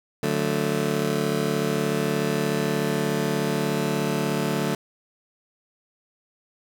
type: chord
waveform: 20% pulse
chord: D major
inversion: none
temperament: just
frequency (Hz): 146.83 / 183.54 / 220.2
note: D3 / F#3 / A3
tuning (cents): 0 / -14 / +2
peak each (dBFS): -22 / -23 / -22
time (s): 0.23-4.75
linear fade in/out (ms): 2
effects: none